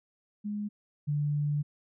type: tone pair in turn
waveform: sine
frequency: 207.7 / 146.87 Hz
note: G#3 / D3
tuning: 0 / 0 cents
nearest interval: tritone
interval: 600 cents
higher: first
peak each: -31 / -26 dBFS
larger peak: second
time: 0.44-0.69 / 1.07-1.63 s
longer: second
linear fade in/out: 20 ms
effects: none